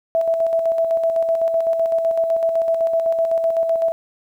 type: tone with tremolo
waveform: sine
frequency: 659.3 Hz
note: E5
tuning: in tune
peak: -14 dBFS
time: 0.15-3.92 s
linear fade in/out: 0 ms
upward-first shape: square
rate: 7.9 Hz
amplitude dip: 40%
effects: 9-bit